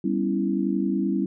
sine chord, C# half-diminished seventh, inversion second, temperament equal, 196 / 246.9 / 277.2 / 329.6 Hz, G3 / B3 / C#4 / E4, 0 / 0 / 0 / 0 cents, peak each -25 / -30 / -27 / -27 dBFS, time 0.04-1.26 s, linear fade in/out 5 ms, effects none

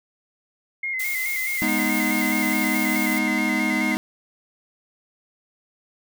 sine tone with vibrato, 2095 Hz, C7, 2 cents sharp, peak -24 dBFS, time 0.83-3.95 s, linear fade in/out 5 ms, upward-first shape square, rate 4.7 Hz, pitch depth 37 cents each way
blue noise, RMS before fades -31 dBFS, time 0.99-3.19 s, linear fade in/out 10 ms
square chord, G# minor, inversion none, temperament equal with one note detuned, 207.7 / 246.9 / 312.4 Hz, G#3 / B3 / D#4, 0 / 0 / +7 cents, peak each -27 dBFS, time 1.62-3.97 s, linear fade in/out 0 ms
effects none

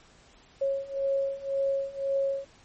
sine beating tone pair, 547 / 548.9 Hz, C#5 / C#5, -23 / -17 cents, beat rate 1.9 Hz, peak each -30 / -28 dBFS, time 0.61-2.45 s, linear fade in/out 10 ms, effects pink hiss -57 dBFS RMS until 2.64 s + MP3 32 kbps

